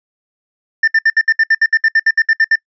triangle tone bursts, 1790 Hz, A6, 29 cents sharp, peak -6 dBFS, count 16, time 0.83-2.557 s, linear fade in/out 5 ms, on 47 ms, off 65 ms, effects noise-tail reverb RT60 0.1 s tail -25 dB re dry + resampled to 16000 Hz

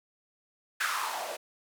blue noise with band-pass filter sweep, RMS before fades -33 dBFS, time 0.8-1.37 s, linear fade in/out 10 ms, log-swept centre 1600 to 550 Hz, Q 4.8, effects none

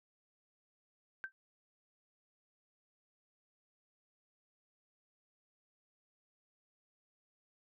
sine tone with exponential decay, 1559 Hz, G6, 10 cents flat, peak -34 dBFS, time 1.24-1.32 s, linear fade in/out 0 ms, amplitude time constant 16 ms, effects none

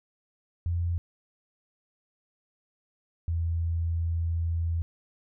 sine tone pair in turn, 86 / 83.46 Hz, F2 / E2, -26 / +22 cents, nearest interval minor second, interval 52 cents, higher first, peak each -25 dBFS, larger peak neither, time 0.66-0.98 / 3.28-4.82 s, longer second, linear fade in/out 0 ms, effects none

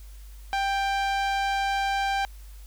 sawtooth tone with low-pass filter, 788 Hz, G5, 9 cents sharp, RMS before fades -26 dBFS, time 0.53-2.25 s, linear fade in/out 0 ms, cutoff 4800 Hz, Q 0.61, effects added 50 Hz sine -41 dBFS peak until 2.66 s + white hiss -56 dBFS RMS until 2.66 s

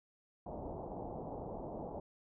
white low-pass noise, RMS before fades -44 dBFS, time 0.46-2 s, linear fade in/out 5 ms, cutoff 850 Hz, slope 48 dB/octave, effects none

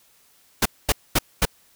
pink noise bursts, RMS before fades -18 dBFS, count 4, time 0.62-1.454 s, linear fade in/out 5 ms, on 36 ms, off 230 ms, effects white hiss -58 dBFS RMS until 1.75 s

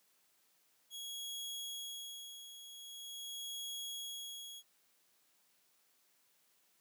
sawtooth tone with tremolo, 3322 Hz, G#7, in tune, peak -38 dBFS, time 0.9-4.63 s, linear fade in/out 50 ms, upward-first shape sine, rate 0.44 Hz, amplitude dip 65%, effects white hiss -73 dBFS RMS until 6.8 s + high-pass 150 Hz 12 dB/octave

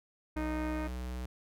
harmonic tone, 308.7 Hz, D#4, 14 cents flat, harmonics 1 / 2 / 3 / 4 / 5 / 6 / 7 / 8, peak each -36 / -42 / -46 / -48 / -50 / -52 / -53 / -54 dBFS, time 0.36-0.88 s, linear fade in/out 10 ms
square tone with pitch glide, 61.74 to 62.35 Hz, B1 to B1, 0 to +17 cents, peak -37 dBFS, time 0.36-1.26 s, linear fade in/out 5 ms, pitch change +17 cents, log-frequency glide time 0.64-0.78 s
effects none

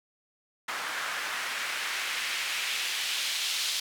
white noise with band-pass filter sweep, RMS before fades -32 dBFS, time 0.68-3.8 s, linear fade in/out 5 ms, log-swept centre 1300 to 3700 Hz, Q 1.4, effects none

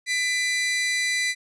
sawtooth tone pair together, 2000 / 2378 Hz, B6 / D7, +21 / +21 cents, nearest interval minor third, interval 300 cents, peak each -19 / -27 dBFS, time 0.06-1.35 s, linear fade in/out 50 ms, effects resampled to 22050 Hz

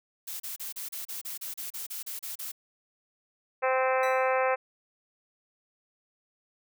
blue noise bursts, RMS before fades -37 dBFS, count 14, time 0.27-2.519 s, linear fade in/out 10 ms, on 130 ms, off 33 ms
harmonic tone, 260 Hz, C4, 11 cents flat, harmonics 2 / 3 / 4 / 5 / 6 / 7 / 8 / 9 / 10, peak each -26 / -30 / -32 / -34 / -36 / -37 / -38 / -39 / -40 dBFS, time 3.62-4.56 s, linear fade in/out 20 ms
sawtooth tone with exponential decay, 1972 Hz, B6, 3 cents flat, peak -33 dBFS, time 4.03-4.42 s, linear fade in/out 2 ms, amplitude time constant 84 ms
effects none

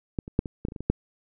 clicks, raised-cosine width 3 ms, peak -14 / -25 / -7 / -20 / -15 / -20 / -26 / -24 / -21 / -7 dBFS, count 10, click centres 0.188 / 0.279 / 0.391 / 0.458 / 0.651 / 0.685 / 0.721 / 0.762 / 0.806 / 0.9 s, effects none

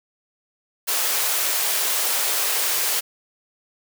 white high-pass noise, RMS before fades -22 dBFS, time 0.87-3.01 s, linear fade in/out 20 ms, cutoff 400 Hz, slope 24 dB/octave, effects none

